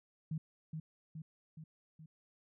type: tone with echo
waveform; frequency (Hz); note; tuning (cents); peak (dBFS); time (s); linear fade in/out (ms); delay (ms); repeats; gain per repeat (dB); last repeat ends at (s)
sine; 157.7; D#3; +24; -35; 0.31-0.38; 5; 420; 4; -4; 2.06
effects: none